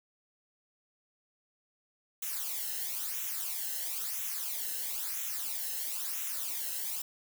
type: noise with flanger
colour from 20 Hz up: blue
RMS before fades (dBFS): -36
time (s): 2.22-7.02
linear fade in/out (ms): 5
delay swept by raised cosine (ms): 0.21 to 0.87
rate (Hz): 1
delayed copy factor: -0.7
effects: none